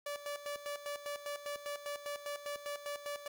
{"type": "tone with tremolo", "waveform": "sawtooth", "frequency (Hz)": 579, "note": "D5", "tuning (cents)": -25, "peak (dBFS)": -34, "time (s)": [0.06, 3.28], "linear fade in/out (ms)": 5, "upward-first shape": "square", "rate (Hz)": 5, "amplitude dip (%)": 70, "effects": ["10-bit"]}